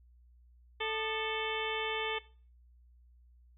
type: harmonic tone with a mistuned harmonic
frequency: 440 Hz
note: A4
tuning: in tune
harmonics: 1 / 2 / 3 / 4 / 5 / 6 / 7 / 8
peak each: -37 / -40 / -43 / -42 / -39 / -43 / -41 / -42 dBFS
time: 0.8-2.19 s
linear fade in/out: 10 ms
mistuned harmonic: 3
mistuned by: -140 cents
effects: noise-tail reverb RT60 0.4 s tail -19 dB re dry + added 60 Hz sine -58 dBFS peak until 3.57 s